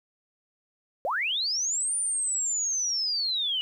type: linear two-way sweep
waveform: sine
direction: up then down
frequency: 481.8 to 9330 to 2897 Hz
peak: -25 dBFS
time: 1.05-3.61 s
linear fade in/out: 0 ms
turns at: 1.96 s
effects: 10-bit